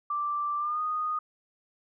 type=tone with pitch glide; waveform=sine; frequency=1174.7 to 1237.4 Hz; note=D6 to D#6; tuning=0 to -10 cents; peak=-27 dBFS; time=0.1-1.19 s; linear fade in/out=5 ms; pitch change=+90 cents; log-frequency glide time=0.58-0.81 s; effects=none